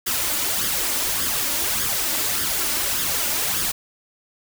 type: noise with flanger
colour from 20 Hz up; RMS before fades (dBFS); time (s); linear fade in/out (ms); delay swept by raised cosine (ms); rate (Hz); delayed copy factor
white; -23; 0.06-3.72; 10; 0.59 to 3.49; 1.7; +0.6
effects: none